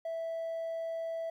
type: tone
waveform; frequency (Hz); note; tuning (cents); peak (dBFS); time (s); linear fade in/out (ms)
triangle; 658; E5; -3; -31; 0.05-1.3; 5
effects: tanh soft clip ceiling -29 dBFS + 12-bit